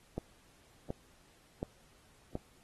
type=click train; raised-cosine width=2 ms; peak=-22 dBFS; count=4; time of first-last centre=0.18-2.354 s; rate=1.38 Hz; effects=pink hiss -65 dBFS RMS until 2.63 s + AAC 32 kbps